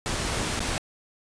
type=noise with dropouts; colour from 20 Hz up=pink; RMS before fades=-28 dBFS; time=0.06-0.78 s; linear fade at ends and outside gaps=0 ms; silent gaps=0.593-0.604 s; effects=resampled to 22050 Hz